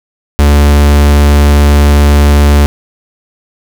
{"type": "tone", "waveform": "45% pulse", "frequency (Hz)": 72.5, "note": "D2", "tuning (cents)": -22, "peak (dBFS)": -3, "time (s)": [0.39, 2.66], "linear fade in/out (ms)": 0, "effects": []}